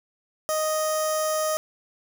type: tone with notch filter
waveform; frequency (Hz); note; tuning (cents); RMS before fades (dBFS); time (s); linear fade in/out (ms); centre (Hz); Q
15% pulse; 622.3; D#5; 0; -25; 0.49-1.57; 0; 2300; 0.53
effects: none